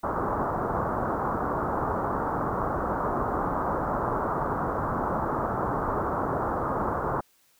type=low-pass noise; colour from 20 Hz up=white; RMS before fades=-28 dBFS; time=0.03-7.21 s; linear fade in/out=10 ms; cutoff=1300 Hz; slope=48 dB/octave; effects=white hiss -64 dBFS RMS until 7.59 s